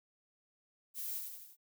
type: noise with echo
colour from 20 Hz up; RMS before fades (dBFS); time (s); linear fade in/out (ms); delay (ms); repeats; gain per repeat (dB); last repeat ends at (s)
violet; -41; 0.94-1.22; 50; 87; 4; -4; 1.568
effects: none